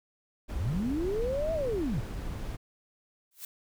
brown noise, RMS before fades -36 dBFS, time 0.48-2.57 s, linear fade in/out 20 ms
sine linear two-way sweep, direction up then down, 45.02 to 662 to 101.7 Hz, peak -28 dBFS, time 0.55-2.01 s, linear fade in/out 10 ms, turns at 1.53 s
blue noise with exponential growth, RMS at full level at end -36 dBFS, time 3.31-3.45 s, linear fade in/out 5 ms, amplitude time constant 30 ms
effects none

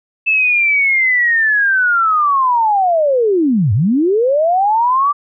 sine linear two-way sweep, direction down then up, 2637 to 92.6 to 1180 Hz, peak -10 dBFS, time 0.26-5.13 s, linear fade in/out 20 ms, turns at 3.73 s, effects none

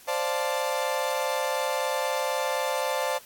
35% pulse chord, D minor seventh, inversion third, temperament equal, 523.3 / 587.3 / 698.5 / 880 Hz, C5 / D5 / F5 / A5, 0 / 0 / 0 / 0 cents, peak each -28 / -29 / -33 / -29 dBFS, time 0.07-3.19 s, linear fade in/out 20 ms, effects white hiss -51 dBFS RMS until 3.25 s + AAC 64 kbps

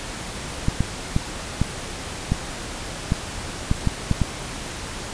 clicks, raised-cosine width 5 ms, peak -6 dBFS, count 10, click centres 0.684 / 0.806 / 1.164 / 1.616 / 2.32 / 3.121 / 3.714 / 3.873 / 4.113 / 4.217 s, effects pink hiss -32 dBFS RMS until 5.13 s + resampled to 22050 Hz

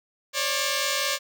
5% pulse tone pair together, 542.4 / 587.3 Hz, C#5 / D5, -38 / 0 cents, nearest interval minor second, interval 138 cents, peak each -15 dBFS, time 0.33-1.19 s, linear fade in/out 50 ms, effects none

